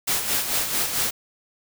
white noise with tremolo, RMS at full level -22 dBFS, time 0.07-1.11 s, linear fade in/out 10 ms, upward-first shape sine, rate 4.5 Hz, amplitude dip 55%, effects none

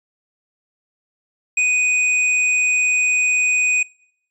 square tone, 2489 Hz, D#7, in tune, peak -15 dBFS, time 1.57-3.83 s, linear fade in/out 5 ms, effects noise-tail reverb RT60 0.7 s tail -24 dB re dry + resampled to 24000 Hz

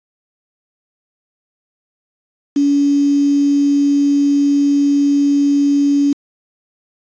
sine tone with quantisation, 284.2 Hz, C#4, 43 cents sharp, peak -10 dBFS, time 2.56-6.13 s, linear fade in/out 5 ms, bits 5, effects resampled to 16000 Hz

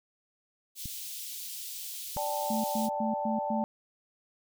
white high-pass noise, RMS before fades -40 dBFS, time 0.75-2.9 s, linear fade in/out 50 ms, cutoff 3000 Hz, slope 24 dB/octave
clicks, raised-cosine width 5 ms, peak -28 dBFS, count 2, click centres 0.857 / 2.165 s
sine chord, D suspended fourth, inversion none, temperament equal, 587.3 / 784 / 880 Hz, D5 / G5 / A5, 0 / 0 / 0 cents, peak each -34 / -36 / -33 dBFS, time 2.17-3.64 s, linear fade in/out 0 ms
sine tone bursts, 220 Hz, A3, in tune, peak -29 dBFS, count 5, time 2.5-3.64 s, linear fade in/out 5 ms, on 140 ms, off 110 ms
effects none

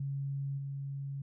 sine tone with level steps, 138.59 Hz, C#3, in tune, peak -33 / -36 dBFS, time 0-1.22 s, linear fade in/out 5 ms, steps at 0.57 s, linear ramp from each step 20 ms, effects none

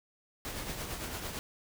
pink noise with tremolo, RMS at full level -37 dBFS, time 0.45-1.39 s, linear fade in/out 0 ms, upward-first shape triangle, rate 8.9 Hz, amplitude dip 50%, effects none

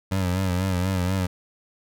25% pulse tone with vibrato, 92.5 Hz, F#2, in tune, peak -18 dBFS, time 0.11-1.27 s, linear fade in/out 10 ms, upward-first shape sine, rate 4.1 Hz, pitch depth 72 cents each way, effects none

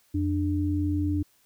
sine tone pair together, 88.2 / 296.7 Hz, F2 / D4, +18 / +18 cents, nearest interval octave + major sixth, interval 2100 cents, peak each -26 dBFS, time 0.14-1.23 s, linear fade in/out 10 ms, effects white hiss -64 dBFS RMS until 1.45 s

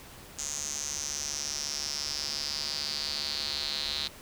square tone with band-pass filter sweep, 72.9 Hz, D2, 12 cents flat, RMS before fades -34 dBFS, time 0.38-4.08 s, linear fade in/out 10 ms, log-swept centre 6700 to 4000 Hz, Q 6.6, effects pink hiss -49 dBFS RMS until 4.21 s

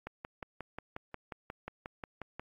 click train, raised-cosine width 0.5 ms, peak -25 dBFS, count 14, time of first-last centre 0.07-2.396 s, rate 5.59 Hz, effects AAC 32 kbps

